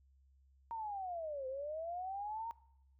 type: linear two-way sweep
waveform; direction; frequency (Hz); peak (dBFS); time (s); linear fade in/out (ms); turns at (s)
sine; down then up; 932.3 to 512 to 932.3; -39; 0.71-2.51; 0; 1.47
effects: noise-tail reverb RT60 0.8 s tail -21 dB re dry + added 67 Hz sine -65 dBFS peak until 2.99 s